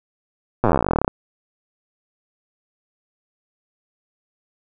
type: slowing click train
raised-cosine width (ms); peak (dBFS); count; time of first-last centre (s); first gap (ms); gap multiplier
1; -3; 26; 0.64-1.079; 8; 1.06
effects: none